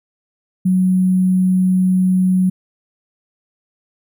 sine tone with sample-and-hold, 185 Hz, F#3, in tune, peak -11 dBFS, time 0.65-2.5 s, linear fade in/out 10 ms, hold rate 11025 Hz, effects none

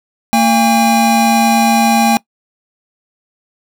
square tone pair together, 227.3 / 810 Hz, A#3 / G#5, -43 / -43 cents, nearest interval octave + minor seventh, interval 2200 cents, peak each -12 dBFS, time 0.33-2.17 s, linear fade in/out 0 ms, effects noise-tail reverb RT60 0.1 s tail -22 dB re dry

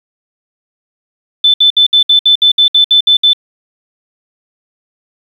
sine tone bursts, 3520 Hz, A7, in tune, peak -4 dBFS, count 12, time 1.44-3.333 s, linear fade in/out 5 ms, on 100 ms, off 63 ms, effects 7-bit

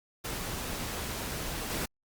pink noise with level steps, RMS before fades -36 / -33 dBFS, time 0.24-1.86 s, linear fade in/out 10 ms, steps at 1.7 s, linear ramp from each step 2 ms, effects Opus 48 kbps

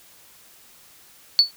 sine tone with exponential decay, 4454 Hz, C#8, 7 cents sharp, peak -6 dBFS, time 1.39-1.51 s, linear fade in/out 0 ms, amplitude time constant 26 ms, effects tanh soft clip ceiling -4 dBFS + white hiss -51 dBFS RMS until 1.56 s

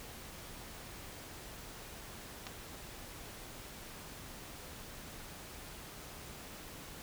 clicks, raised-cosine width 0.2 ms, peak -24 / -28 dBFS, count 2, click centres 2.468 / 2.472 s, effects pink hiss -49 dBFS RMS until 7.02 s

